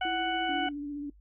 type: harmonic tone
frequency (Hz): 742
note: F#5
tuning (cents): +5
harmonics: 1 / 2 / 3 / 4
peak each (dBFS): -30 / -34 / -39 / -36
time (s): 0.01-0.69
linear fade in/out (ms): 5
type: tone with tremolo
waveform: sine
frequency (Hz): 331.8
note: E4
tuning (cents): +11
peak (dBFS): -33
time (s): 0.05-0.67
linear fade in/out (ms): 2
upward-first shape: triangle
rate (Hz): 14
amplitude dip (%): 40
type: tone with vibrato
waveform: sine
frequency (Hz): 289.4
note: D4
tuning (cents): -25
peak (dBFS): -33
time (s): 0.49-1.1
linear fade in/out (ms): 5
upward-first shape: sine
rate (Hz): 15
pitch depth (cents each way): 25
effects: noise-tail reverb RT60 0.1 s tail -21 dB re dry + added 50 Hz sine -54 dBFS peak until 1.2 s